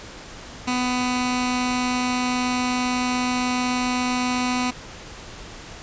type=tone with notch filter; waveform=15% pulse; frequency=249.6 Hz; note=B3; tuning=19 cents sharp; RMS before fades=-23 dBFS; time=0.67-4.71 s; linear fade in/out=10 ms; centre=540 Hz; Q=0.87; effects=pink hiss -39 dBFS RMS until 5.82 s + resampled to 16000 Hz